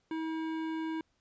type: tone with hard clipping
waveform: sine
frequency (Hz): 320.6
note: E4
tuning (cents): -48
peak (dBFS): -35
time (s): 0.11-1.01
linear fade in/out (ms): 2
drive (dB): 15
effects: pink hiss -75 dBFS RMS until 1.2 s + resampled to 16000 Hz